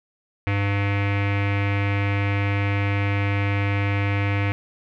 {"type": "tone with low-pass filter", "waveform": "square", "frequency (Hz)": 100.3, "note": "G2", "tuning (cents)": 40, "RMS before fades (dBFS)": -22, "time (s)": [0.47, 4.52], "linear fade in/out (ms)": 0, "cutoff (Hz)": 2300, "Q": 4.7, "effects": []}